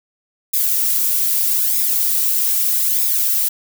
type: noise with flanger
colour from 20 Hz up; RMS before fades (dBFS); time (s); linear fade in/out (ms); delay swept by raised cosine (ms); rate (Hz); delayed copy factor
violet; -17; 0.53-3.49; 10; 0.67 to 3.07; 0.8; -0.6
effects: none